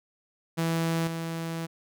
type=tone with level steps; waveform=sawtooth; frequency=164.81 Hz; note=E3; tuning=in tune; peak=-21 / -27 dBFS; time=0.57-1.67 s; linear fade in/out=20 ms; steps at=1.07 s; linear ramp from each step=2 ms; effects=none